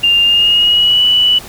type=tone with pitch glide; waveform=sine; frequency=2800 to 2960 Hz; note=F7 to F#7; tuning=+4 to 0 cents; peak=-7 dBFS; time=0.03-1.39 s; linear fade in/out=10 ms; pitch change=+96 cents; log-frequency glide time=0.23-1.03 s; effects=pink hiss -32 dBFS RMS until 1.48 s